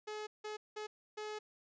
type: tone bursts at uneven times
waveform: sawtooth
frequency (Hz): 425.4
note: G#4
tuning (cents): +42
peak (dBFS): -37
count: 4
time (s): 0.07-0.27 / 0.44-0.57 / 0.76-0.87 / 1.17-1.39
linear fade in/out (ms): 10
effects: resampled to 16000 Hz